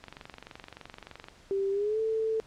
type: click train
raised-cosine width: 0.3 ms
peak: -27 dBFS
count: 30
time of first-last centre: 0.04-1.285 s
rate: 23.3 Hz
type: tone with pitch glide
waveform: sine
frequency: 392 to 442.6 Hz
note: G4 to A4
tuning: 0 to +10 cents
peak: -26 dBFS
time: 1.51-2.4 s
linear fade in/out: 0 ms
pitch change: +210 cents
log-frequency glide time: 1.71-2 s
effects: pink hiss -57 dBFS RMS until 2.46 s + low-pass 7000 Hz 12 dB/octave